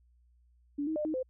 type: tone with pitch steps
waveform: sine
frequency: 288 / 315.9 / 603 / 312.2 / 515 Hz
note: D4 / D#4 / D5 / D#4 / C5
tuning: -34 / +26 / +46 / +6 / -28 cents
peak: -30 dBFS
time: 0.78-1.23 s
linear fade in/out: 10 ms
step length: 90 ms
effects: added 60 Hz sine -62 dBFS peak until 1.29 s